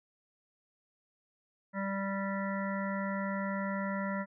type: harmonic tone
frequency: 196 Hz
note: G3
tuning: in tune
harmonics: 1 / 3 / 5 / 7 / 9 / 10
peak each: -34 / -39 / -41 / -42 / -44 / -44 dBFS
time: 1.73-4.26 s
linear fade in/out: 50 ms
effects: none